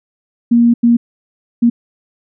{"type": "tone bursts at uneven times", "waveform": "sine", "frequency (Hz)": 235.9, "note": "A#3", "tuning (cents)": 21, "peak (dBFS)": -6, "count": 3, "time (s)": [[0.51, 0.74], [0.83, 0.97], [1.62, 1.7]], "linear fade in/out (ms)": 10, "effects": []}